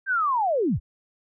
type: linear sweep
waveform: sine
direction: down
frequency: 1607 to 36.71 Hz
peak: -20 dBFS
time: 0.06-0.8 s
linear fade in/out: 50 ms
effects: none